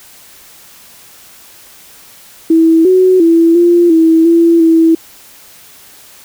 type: tone with pitch steps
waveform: sine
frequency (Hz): 325.9 / 371 / 332.1 / 346 / 324.8 / 335.5 / 326.7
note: E4 / F#4 / E4 / F4 / E4 / E4 / E4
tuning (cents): -20 / +5 / +13 / -16 / -26 / +31 / -15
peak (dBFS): -4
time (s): 2.5-4.95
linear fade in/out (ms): 5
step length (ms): 350
effects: white hiss -39 dBFS RMS until 6.24 s